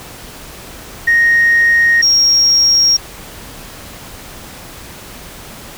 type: tone pair in turn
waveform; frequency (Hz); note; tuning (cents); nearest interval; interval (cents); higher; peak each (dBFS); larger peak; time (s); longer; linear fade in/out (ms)
sine; 1864.7 / 5588; A#6 / F8; 0 / 0; octave + perfect fifth; 1900; second; -6; neither; 1.07-2.02 / 2.02-2.97; neither; 10
effects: tanh soft clip ceiling -4 dBFS + pink hiss -33 dBFS RMS until 5.77 s